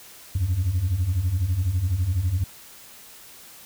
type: beating tone pair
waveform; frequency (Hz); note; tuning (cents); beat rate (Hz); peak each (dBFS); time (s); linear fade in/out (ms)
sine; 82.7 / 94.7; E2 / F#2; +6 / +41; 12; -24 / -20; 0.35-2.44; 5
effects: tanh soft clip ceiling -17 dBFS + white hiss -46 dBFS RMS until 3.65 s

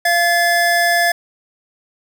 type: tone pair together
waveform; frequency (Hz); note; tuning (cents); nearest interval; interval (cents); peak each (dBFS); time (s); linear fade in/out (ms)
square; 690 / 1721.7; F5 / A6; -21 / -38; octave + major third; 1583; -16; 0.05-1.12; 5
effects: none

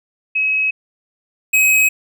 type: tone pair in turn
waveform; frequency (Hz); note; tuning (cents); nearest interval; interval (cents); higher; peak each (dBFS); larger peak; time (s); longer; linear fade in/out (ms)
sine / square; 2558 / 2542; D#7 / D#7; +47 / +36; unison; 11; first; -14 / -11; second; 0.35-0.71 / 1.53-1.89; neither; 10
effects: none

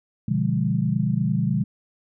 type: chord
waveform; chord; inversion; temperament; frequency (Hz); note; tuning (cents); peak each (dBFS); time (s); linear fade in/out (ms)
sine; B diminished seventh; none; equal with one note detuned; 123.47 / 146.83 / 174.61 / 203.7; B2 / D3 / F3 / Ab3; 0 / 0 / 0 / -33; -25; 0.28-1.64; 5
effects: none

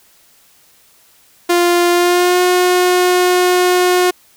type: tone with pitch glide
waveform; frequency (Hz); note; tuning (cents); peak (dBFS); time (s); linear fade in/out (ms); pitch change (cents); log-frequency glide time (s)
sawtooth; 349.2 to 360.9; F4 to F#4; 0 to -43; -6; 1.49-4.11; 10; +57; 1.91-2.42
effects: white hiss -50 dBFS RMS until 4.36 s

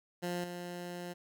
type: tone with level steps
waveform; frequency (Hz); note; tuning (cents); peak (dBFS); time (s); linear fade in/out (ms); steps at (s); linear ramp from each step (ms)
15% pulse; 176.2; F3; +16; -28 / -34; 0.22-1.14; 20; 0.44; 2
effects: none

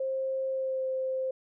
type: tone with pitch glide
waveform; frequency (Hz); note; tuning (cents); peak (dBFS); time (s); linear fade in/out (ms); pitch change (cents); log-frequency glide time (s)
sine; 530 to 523; C5 to C5; +22 to -1; -28; 0-1.31; 5; -23; 0.49-0.87
effects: none

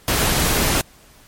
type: noise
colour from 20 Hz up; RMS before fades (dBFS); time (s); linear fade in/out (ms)
pink; -18; 0.08-0.81; 0
effects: pink hiss -49 dBFS RMS until 1.27 s + MP3 64 kbps

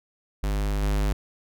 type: tone with level steps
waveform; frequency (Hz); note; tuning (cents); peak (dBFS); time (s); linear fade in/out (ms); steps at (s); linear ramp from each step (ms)
square; 50.6; G#1; -44; -24 / -22; 0.43-1.13; 5; 0.82; 10
effects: none

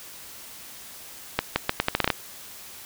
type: accelerating click train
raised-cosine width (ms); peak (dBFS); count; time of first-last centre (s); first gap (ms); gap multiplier
0.3; -4; 10; 1.39-2.103; 170; 0.79
effects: white hiss -43 dBFS RMS until 2.85 s

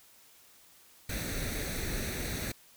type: noise with comb filter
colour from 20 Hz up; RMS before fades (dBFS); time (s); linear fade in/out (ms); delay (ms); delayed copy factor
pink; -35; 1.09-2.52; 5; 0.49; +0.65
effects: white hiss -59 dBFS RMS until 2.76 s

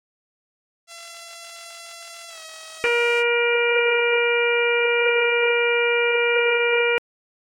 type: tone with pitch glide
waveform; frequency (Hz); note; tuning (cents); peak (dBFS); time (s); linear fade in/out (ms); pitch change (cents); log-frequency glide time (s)
5% pulse; 677 to 639; E5 to D#5; +46 to +46; -26; 0.87-3.24; 50; -100; 2.28-2.41
type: harmonic tone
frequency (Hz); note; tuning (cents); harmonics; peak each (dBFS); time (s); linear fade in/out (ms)
474.5; A#4; +31; 1 / 2 / 3 / 4 / 5 / 6; -20 / -30 / -26 / -30 / -22 / -30; 2.84-6.98; 0
effects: AAC 48 kbps

